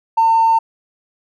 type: tone with tanh clipping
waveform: triangle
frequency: 904 Hz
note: A5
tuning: 47 cents sharp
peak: -9 dBFS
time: 0.17-0.59 s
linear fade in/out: 10 ms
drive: 1 dB
effects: none